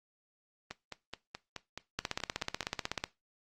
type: two click trains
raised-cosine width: 0.2 ms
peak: -15 / -22 dBFS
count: 18 / 10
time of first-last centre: 1.99-3.039 / 0.71-2.629 s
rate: 16.2 / 4.69 Hz
effects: noise-tail reverb RT60 0.2 s tail -17 dB re dry + Opus 24 kbps